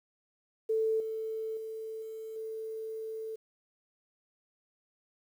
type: tone with level steps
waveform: sine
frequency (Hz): 442.1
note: A4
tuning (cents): +8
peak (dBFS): -26 / -33 / -37 / -39 / -36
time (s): 0.69-3.36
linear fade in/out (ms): 10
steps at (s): 1 / 1.57 / 2.02 / 2.36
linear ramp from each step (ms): 2
effects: 10-bit